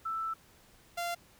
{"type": "tone pair in turn", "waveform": ["sine", "sawtooth"], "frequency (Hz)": [1323, 691.6], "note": ["E6", "F5"], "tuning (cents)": [6, -17], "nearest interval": "major seventh", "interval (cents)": 1123, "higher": "first", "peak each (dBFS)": [-32, -29], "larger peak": "second", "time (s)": [[0.05, 0.34], [0.97, 1.15]], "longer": "first", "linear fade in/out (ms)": 10, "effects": ["pink hiss -61 dBFS RMS until 1.39 s"]}